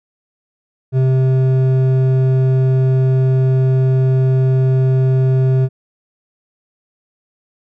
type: tone with hard clipping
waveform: sine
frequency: 130.81 Hz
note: C3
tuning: in tune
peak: -12 dBFS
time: 0.92-5.69 s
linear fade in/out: 50 ms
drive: 8 dB
effects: none